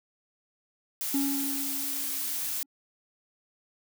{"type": "noise", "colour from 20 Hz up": "blue", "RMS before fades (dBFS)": -32, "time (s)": [1.01, 2.63], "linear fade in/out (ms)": 0}
{"type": "tone with exponential decay", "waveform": "triangle", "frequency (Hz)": 277.6, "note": "C#4", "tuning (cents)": 3, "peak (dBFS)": -22, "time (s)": [1.14, 2.66], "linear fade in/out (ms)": 5, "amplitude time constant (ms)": 330}
{"effects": []}